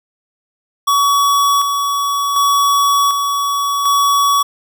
square tone with tremolo, 1130 Hz, C#6, 33 cents sharp, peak -11 dBFS, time 0.87-4.43 s, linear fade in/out 10 ms, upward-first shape square, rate 0.67 Hz, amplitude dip 40%, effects none

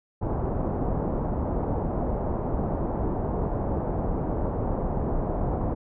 pink low-pass noise, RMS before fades -27 dBFS, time 0.21-5.75 s, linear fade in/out 20 ms, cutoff 870 Hz, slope 24 dB/octave, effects none

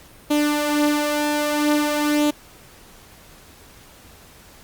sawtooth tone with flanger, 296.3 Hz, D4, 15 cents sharp, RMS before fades -20 dBFS, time 0.3-2.31 s, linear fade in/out 10 ms, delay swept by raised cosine 0.28 to 5.58 ms, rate 0.51 Hz, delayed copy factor +0.55, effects pink hiss -47 dBFS RMS until 4.63 s + Opus 48 kbps

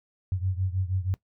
sine beating tone pair, 91.6 / 97.9 Hz, F#2 / G2, -17 / -2 cents, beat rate 6.3 Hz, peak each -27 / -30 dBFS, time 0.32-1.14 s, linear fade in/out 0 ms, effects noise-tail reverb RT60 0.1 s tail -19 dB re dry

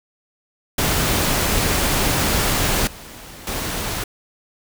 pink noise with level steps, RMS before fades -19 / -38 / -25 dBFS, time 0.78-4.04 s, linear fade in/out 5 ms, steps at 2.87 / 3.47 s, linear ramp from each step 2 ms, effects none

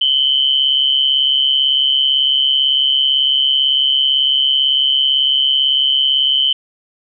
sine tone pair together, 2989 / 3127 Hz, F#7 / G7, +17 / -5 cents, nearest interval minor second, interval 78 cents, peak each -14 dBFS, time 0.01-6.53 s, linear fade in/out 5 ms, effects none

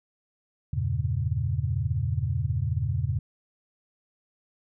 sine chord, E diminished seventh, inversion none, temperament equal with one note detuned, 82.84 / 98 / 116.54 / 138.59 Hz, E2 / G2 / Bb2 / Db3, +9 / 0 / 0 / 0 cents, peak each -30 / -30 / -29 / -30 dBFS, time 0.73-3.19 s, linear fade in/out 5 ms, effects none

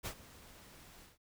pink noise with ADSR envelope, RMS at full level -39 dBFS, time 0.03-1.18 s, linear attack 32 ms, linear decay 75 ms, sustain -18 dB, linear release 140 ms, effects noise-tail reverb RT60 0.1 s tail -26 dB re dry

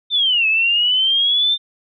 sine linear two-way sweep, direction down then up, 3612 to 2569 to 3612 Hz, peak -13 dBFS, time 0.1-1.58 s, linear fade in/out 50 ms, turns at 0.47 s, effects none

